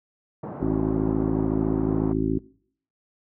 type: band-pass noise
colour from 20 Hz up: pink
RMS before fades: -35 dBFS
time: 0.43-2.13 s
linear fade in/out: 5 ms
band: 130 to 1000 Hz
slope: 24 dB/octave
type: harmonic tone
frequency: 53.9 Hz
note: A1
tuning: 35 cents flat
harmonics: 1 / 2 / 3 / 4 / 5 / 6 / 7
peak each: -32 / -32 / -30 / -33 / -25 / -28 / -29 dBFS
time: 0.61-2.39 s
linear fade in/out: 10 ms
effects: noise-tail reverb RT60 0.6 s tail -22 dB re dry